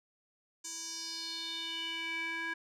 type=tone with band-pass filter sweep; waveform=square; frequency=329.6 Hz; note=E4; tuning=in tune; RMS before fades=-39 dBFS; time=0.64-2.54 s; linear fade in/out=10 ms; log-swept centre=6900 to 1800 Hz; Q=4.4; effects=none